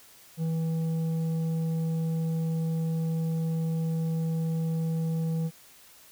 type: tone with tanh clipping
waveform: triangle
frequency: 162.5 Hz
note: E3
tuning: 24 cents flat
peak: -27 dBFS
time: 0.37-5.51 s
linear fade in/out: 50 ms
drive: 11 dB
effects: white hiss -54 dBFS RMS until 6.11 s